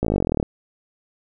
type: slowing click train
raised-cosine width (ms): 2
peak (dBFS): -7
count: 19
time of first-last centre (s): 0.03-0.428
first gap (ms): 17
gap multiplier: 1.03
effects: none